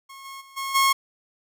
sawtooth tone with level steps, 1087 Hz, C#6, 34 cents flat, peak -37 / -33 / -43 / -24 / -13 dBFS, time 0.09-0.93 s, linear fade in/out 10 ms, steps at 0.24 / 0.4 / 0.56 / 0.74 s, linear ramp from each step 20 ms, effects none

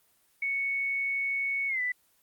sine tone with pitch glide, 2217 to 1986.6 Hz, C#7 to B6, 0 to +10 cents, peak -27 dBFS, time 0.42-1.92 s, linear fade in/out 5 ms, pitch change -190 cents, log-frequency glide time 1.68-1.81 s, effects white hiss -67 dBFS RMS until 2.22 s + Opus 24 kbps

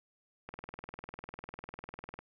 click train, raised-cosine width 0.5 ms, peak -28 dBFS, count 35, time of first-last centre 0.49-2.19 s, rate 20 Hz, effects none

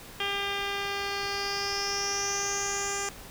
10% pulse tone with low-pass filter sweep, 400 Hz, G4, 35 cents sharp, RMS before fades -31 dBFS, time 0.2-3.09 s, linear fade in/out 2 ms, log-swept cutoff 3300 to 7500 Hz, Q 7.8, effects pink hiss -46 dBFS RMS until 3.3 s

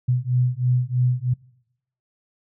sine beating tone pair, 123.5 / 126.6 Hz, B2 / B2, 0 / +43 cents, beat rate 3.1 Hz, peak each -21 / -21 dBFS, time 0.08-1.34 s, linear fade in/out 10 ms, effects noise-tail reverb RT60 0.8 s tail -24 dB re dry

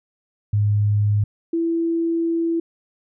sine tone pair in turn, 103.83 / 332.8 Hz, G#2 / E4, 0 / +17 cents, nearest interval octave + minor sixth, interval 2017 cents, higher second, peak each -15 / -18 dBFS, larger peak first, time 0.53-1.24 / 1.53-2.6 s, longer second, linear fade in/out 5 ms, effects none

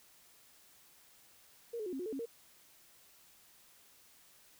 sine tone with pitch steps, 467.9 / 427.4 / 362.5 / 267 / 360.9 / 439 / 271.5 / 463.4 Hz, A#4 / G#4 / F#4 / C4 / F#4 / A4 / C#4 / A#4, +6 / +50 / -35 / +35 / -43 / -4 / -36 / -10 cents, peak -37 dBFS, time 1.73-2.258 s, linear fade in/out 10 ms, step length 66 ms, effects white hiss -63 dBFS RMS until 4.59 s

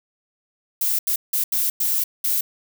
violet noise bursts at uneven times, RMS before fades -21 dBFS, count 6, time 0.81-0.99 / 1.07-1.16 / 1.33-1.44 / 1.52-1.7 / 1.8-2.04 / 2.24-2.41 s, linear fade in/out 5 ms, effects none

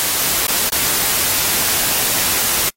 white noise with dropouts, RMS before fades -17 dBFS, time 0-2.69 s, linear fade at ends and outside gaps 0 ms, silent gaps 0.466-0.482 / 0.691-0.721 s, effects noise-tail reverb RT60 0.1 s tail -26 dB re dry + AAC 48 kbps

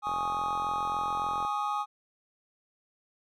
triangle chord, Ab suspended fourth, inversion none, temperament just, 830.6 / 1107.5 / 1245.9 Hz, Ab5 / Db6 / Eb6, 0 / -2 / +2 cents, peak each -30 / -34 / -30 dBFS, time 0.02-1.86 s, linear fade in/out 50 ms
click train, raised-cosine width 1 ms, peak -27 dBFS, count 61, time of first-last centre 0.07-1.449 s, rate 43.5 Hz
effects none

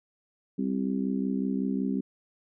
harmonic tone, 65.4 Hz, C2, in tune, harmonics 3 / 4 / 5 / 6, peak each -29 / -29 / -39 / -38 dBFS, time 0.58-2.01 s, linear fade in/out 10 ms, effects none

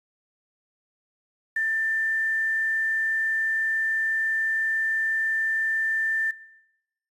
sine tone with quantisation, 1783 Hz, A6, 22 cents sharp, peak -22 dBFS, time 1.56-6.31 s, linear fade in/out 5 ms, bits 8, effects noise-tail reverb RT60 1.0 s tail -23 dB re dry + resampled to 32000 Hz

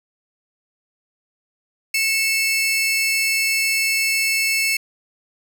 sawtooth tone pair together, 2192 / 2646 Hz, C#7 / E7, -20 / +6 cents, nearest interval minor third, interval 326 cents, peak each -17 dBFS, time 1.94-4.77 s, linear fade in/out 5 ms, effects none

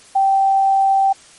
sine tone, 779 Hz, G5, 11 cents flat, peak -11 dBFS, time 0.15-1.13 s, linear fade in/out 10 ms, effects white hiss -45 dBFS RMS until 1.38 s + MP3 48 kbps

